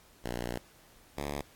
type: tone pair in turn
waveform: 5% pulse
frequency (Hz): 60 / 71.97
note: B1 / D2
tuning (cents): -49 / -34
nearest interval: minor third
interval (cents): 315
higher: second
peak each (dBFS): -23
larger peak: neither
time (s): 0.24-0.58 / 1.17-1.42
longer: first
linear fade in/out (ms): 5
effects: pink hiss -60 dBFS RMS until 1.55 s + AAC 64 kbps